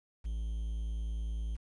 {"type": "tone with quantisation", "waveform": "triangle", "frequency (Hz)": 55, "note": "A1", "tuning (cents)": 0, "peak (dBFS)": -31, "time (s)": [0.24, 1.57], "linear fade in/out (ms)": 20, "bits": 10, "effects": ["resampled to 24000 Hz"]}